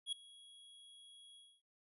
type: tone with ADSR envelope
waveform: square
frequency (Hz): 3322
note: G#7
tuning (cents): 0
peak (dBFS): -36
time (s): 0.06-1.62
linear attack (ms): 65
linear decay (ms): 4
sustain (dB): -22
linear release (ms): 260
effects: resampled to 32000 Hz